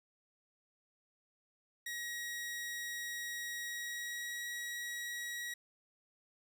sawtooth tone with pitch glide, 1900 to 1912.1 Hz, A#6 to A#6, +33 to +43 cents, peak -36 dBFS, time 1.86-5.54 s, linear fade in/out 5 ms, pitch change +10 cents, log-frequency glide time 3.63-4.43 s, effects none

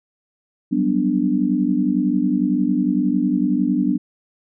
sine chord, G major seventh, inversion third, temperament equal, 185 / 196 / 246.9 / 293.7 Hz, F#3 / G3 / B3 / D4, 0 / 0 / 0 / 0 cents, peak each -24 / -23 / -20 / -20 dBFS, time 0.71-3.98 s, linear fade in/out 20 ms, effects none

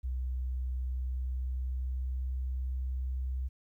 sine tone with pitch glide, 63.3 to 64.33 Hz, B1 to C2, +43 to -29 cents, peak -31 dBFS, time 0.03-3.49 s, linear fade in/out 20 ms, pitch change +28 cents, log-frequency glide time 0.83-2.77 s, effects 12-bit

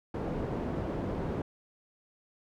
white low-pass noise, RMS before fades -34 dBFS, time 0.14-1.42 s, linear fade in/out 5 ms, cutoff 420 Hz, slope 12 dB/octave, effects none

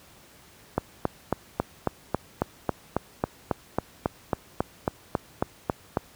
click train, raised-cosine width 1 ms, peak -8 dBFS, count 20, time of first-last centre 0.78-5.971 s, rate 3.66 Hz, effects pink hiss -53 dBFS RMS until 6.15 s + high-pass 60 Hz 12 dB/octave

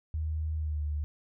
sine tone with pitch glide, 78.1 to 74.49 Hz, D#2 to D2, +7 to +25 cents, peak -29 dBFS, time 0.14-1.04 s, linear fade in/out 0 ms, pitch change -82 cents, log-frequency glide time 0.57-0.83 s, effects none

